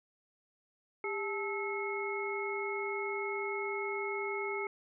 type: harmonic tone with a mistuned harmonic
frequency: 434.9 Hz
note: A4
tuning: 20 cents flat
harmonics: 1 / 2 / 3 / 5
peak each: -36 / -42 / -43 / -38 dBFS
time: 1.04-4.67 s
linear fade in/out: 2 ms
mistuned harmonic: 1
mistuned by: -140 cents
effects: none